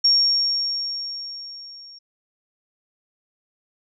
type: tone with level ramp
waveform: sine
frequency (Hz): 5540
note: F8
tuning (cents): -15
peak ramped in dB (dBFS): -12 to -41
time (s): 0.04-1.99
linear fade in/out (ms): 10
effects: none